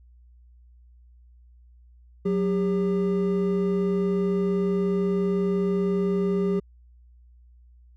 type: tone pair together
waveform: triangle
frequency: 184.3 / 400.3 Hz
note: F#3 / G4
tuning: -7 / +36 cents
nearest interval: octave + minor second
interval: 1343 cents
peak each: -22 dBFS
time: 2.25-6.6 s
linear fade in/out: 10 ms
effects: added 60 Hz sine -50 dBFS peak until 7.96 s